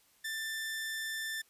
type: tone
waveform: sawtooth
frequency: 1775 Hz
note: A6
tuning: 15 cents sharp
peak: -32 dBFS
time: 0.24-1.42 s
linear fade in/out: 10 ms
effects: white hiss -67 dBFS RMS until 1.49 s + resampled to 32000 Hz